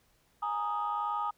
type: chord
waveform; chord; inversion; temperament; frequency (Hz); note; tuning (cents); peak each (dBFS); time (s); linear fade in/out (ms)
sine; Ab suspended second; none; equal; 830.6 / 932.3 / 1244.5; Ab5 / Bb5 / Eb6; 0 / 0 / 0; -34 / -35 / -32; 0.42-1.31; 10
effects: tanh soft clip ceiling -23 dBFS + pink hiss -69 dBFS RMS until 1.37 s